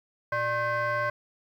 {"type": "tone with frequency modulation", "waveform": "sine", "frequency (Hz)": 1072, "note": "C6", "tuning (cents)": 42, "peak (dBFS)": -23, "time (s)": [0.32, 1.1], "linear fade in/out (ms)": 5, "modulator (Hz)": 478, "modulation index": 1.4, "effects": ["tanh soft clip ceiling -23 dBFS", "10-bit"]}